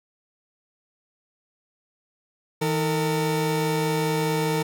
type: tone pair together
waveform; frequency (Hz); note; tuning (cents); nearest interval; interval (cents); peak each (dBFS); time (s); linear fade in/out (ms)
30% pulse; 159.74 / 454.3; D#3 / A#4; +46 / -45; octave + tritone; 1809; -22; 2.61-4.63; 10
effects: none